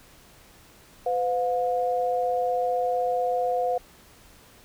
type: tone pair together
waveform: sine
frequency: 506 / 714.3 Hz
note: B4 / F5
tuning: +42 / +39 cents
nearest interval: tritone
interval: 597 cents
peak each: -25 dBFS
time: 1.06-3.78 s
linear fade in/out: 5 ms
effects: pink hiss -53 dBFS RMS until 4.64 s